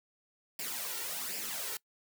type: noise with flanger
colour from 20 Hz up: white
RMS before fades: -38 dBFS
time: 0.59-1.77 s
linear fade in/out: 2 ms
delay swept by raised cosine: 0.39 to 2.19 ms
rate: 1.3 Hz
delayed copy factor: +0.65
effects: noise-tail reverb RT60 0.1 s tail -23 dB re dry + high-pass 200 Hz 12 dB/octave